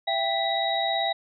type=tone cluster; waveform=sine; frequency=669 / 787 / 1982 / 3821 Hz; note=E5 / G5 / B6 / A#7; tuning=+25 / +7 / +6 / +42 cents; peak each=-28 / -27 / -33 / -28 dBFS; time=0.07-1.13 s; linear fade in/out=10 ms; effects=none